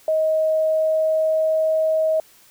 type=tone with pitch glide; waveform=sine; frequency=630 to 633.6 Hz; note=D#5 to D#5; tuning=+21 to +31 cents; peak=-16 dBFS; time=0.08-2.2 s; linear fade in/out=2 ms; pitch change=+10 cents; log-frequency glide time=0.33-1.74 s; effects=white hiss -52 dBFS RMS until 2.5 s